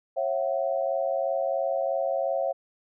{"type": "tone cluster", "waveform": "sine", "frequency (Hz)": [545, 670, 753], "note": ["C#5", "E5", "F#5"], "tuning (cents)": [-29, 28, 30], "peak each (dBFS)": [-27, -28, -32], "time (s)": [0.16, 2.53], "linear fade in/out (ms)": 20, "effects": []}